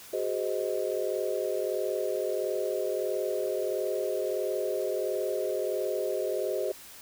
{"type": "chord", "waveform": "sine", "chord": "Ab dominant seventh", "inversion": "third", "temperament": "just", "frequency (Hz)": [373.8, 415.3, 519.1, 623], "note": ["Gb4", "Ab4", "C5", "Eb5"], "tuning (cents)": [18, 0, -14, 2], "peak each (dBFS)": -33, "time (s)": [0.13, 6.72], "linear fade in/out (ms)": 5, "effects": ["white hiss -48 dBFS RMS until 7.01 s"]}